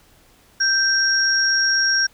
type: tone pair together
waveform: sine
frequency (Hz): 1568 / 5588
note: G6 / F8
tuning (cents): 0 / 0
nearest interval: octave + minor seventh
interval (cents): 2200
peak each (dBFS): -18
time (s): 0.6-2.07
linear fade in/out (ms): 10
effects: pink hiss -54 dBFS RMS until 2.13 s